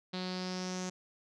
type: tone with low-pass filter sweep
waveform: sawtooth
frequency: 183.6 Hz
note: F#3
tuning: 13 cents flat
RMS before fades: -38 dBFS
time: 0.13-0.9 s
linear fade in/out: 10 ms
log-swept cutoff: 4100 to 6500 Hz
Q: 5.3
effects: none